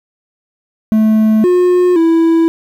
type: tone with pitch steps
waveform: triangle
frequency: 217.7 / 359.5 / 329.3 Hz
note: A3 / F#4 / E4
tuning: -18 / -50 / -2 cents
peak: -5 dBFS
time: 0.92-2.48 s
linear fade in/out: 0 ms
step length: 520 ms
effects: 7-bit